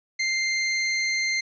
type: tone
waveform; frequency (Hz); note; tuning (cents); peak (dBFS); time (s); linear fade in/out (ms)
sawtooth; 2093; C7; 0; -19; 0.19-1.41; 10
effects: resampled to 16000 Hz